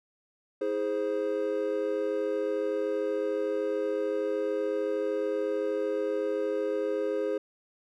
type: chord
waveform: triangle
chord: E augmented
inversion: none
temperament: equal with one note detuned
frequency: 321.9 / 415.3 / 523.3 Hz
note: E4 / G#4 / B#4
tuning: -41 / 0 / 0 cents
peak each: -33 / -28 / -29 dBFS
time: 0.61-7.38 s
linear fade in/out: 5 ms
effects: none